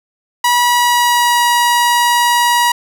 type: tone with pitch glide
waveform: sawtooth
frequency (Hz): 970 to 960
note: B5 to B5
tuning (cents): -31 to -49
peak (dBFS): -6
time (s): 0.44-2.72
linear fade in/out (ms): 5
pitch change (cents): -18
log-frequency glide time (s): 0.64-1.42
effects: none